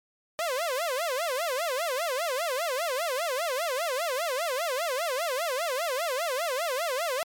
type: tone with vibrato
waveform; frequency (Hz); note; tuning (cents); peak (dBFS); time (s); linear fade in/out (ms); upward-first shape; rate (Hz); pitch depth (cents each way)
sawtooth; 590; D5; +8; -23; 0.39-7.23; 0; sine; 5; 290
effects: MP3 96 kbps